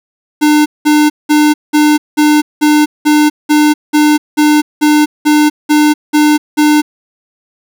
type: tone bursts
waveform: square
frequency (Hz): 300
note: D4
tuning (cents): +37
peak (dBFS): -6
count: 15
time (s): 0.41-6.82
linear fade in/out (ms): 20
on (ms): 250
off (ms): 190
effects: none